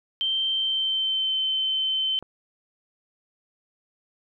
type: tone with pitch glide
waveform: sine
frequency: 3129 to 3079 Hz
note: G7 to G7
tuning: -4 to -32 cents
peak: -22 dBFS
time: 0.21-2.19 s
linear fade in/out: 0 ms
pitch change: -28 cents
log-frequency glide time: 0.51-1.36 s
type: click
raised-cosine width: 1 ms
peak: -28 dBFS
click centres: 2.226 s
effects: none